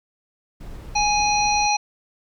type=noise; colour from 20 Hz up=brown; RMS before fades=-36 dBFS; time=0.6-1.67 s; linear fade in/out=10 ms
type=harmonic tone; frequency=830.6 Hz; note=G#5; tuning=in tune; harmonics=1 / 3 / 5 / 7; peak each=-19 / -24 / -26 / -26 dBFS; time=0.95-1.77 s; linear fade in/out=10 ms
effects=none